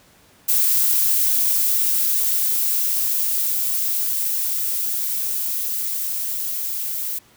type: noise with level ramp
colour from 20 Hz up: violet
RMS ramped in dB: -17 to -26 dBFS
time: 0.48-7.19 s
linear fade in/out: 10 ms
effects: pink hiss -53 dBFS RMS until 7.36 s + high-pass 60 Hz 12 dB/octave